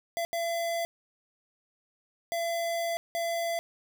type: tone bursts at uneven times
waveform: square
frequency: 676 Hz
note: E5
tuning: 43 cents sharp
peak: -29 dBFS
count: 4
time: 0.17-0.25 / 0.33-0.85 / 2.32-2.97 / 3.15-3.59 s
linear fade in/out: 0 ms
effects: none